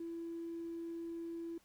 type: tone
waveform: triangle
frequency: 334.6 Hz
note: E4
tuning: 26 cents sharp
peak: -37 dBFS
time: 0-1.58 s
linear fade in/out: 5 ms
effects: tanh soft clip ceiling -38 dBFS + pink hiss -69 dBFS RMS until 1.64 s